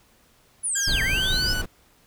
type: linear two-way sweep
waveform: sine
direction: down then up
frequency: 10390 to 1739 to 5330 Hz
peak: -23 dBFS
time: 0.63-1.54 s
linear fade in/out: 20 ms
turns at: 1.02 s
type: tone with pitch glide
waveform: sawtooth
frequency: 1611 to 1485.9 Hz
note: G6 to F#6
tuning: +47 to +7 cents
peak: -23 dBFS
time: 0.75-1.62 s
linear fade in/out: 10 ms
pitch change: -140 cents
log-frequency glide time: 0.86-1.5 s
type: noise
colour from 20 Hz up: brown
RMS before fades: -27 dBFS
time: 0.87-1.66 s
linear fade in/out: 10 ms
effects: pink hiss -59 dBFS RMS until 2.06 s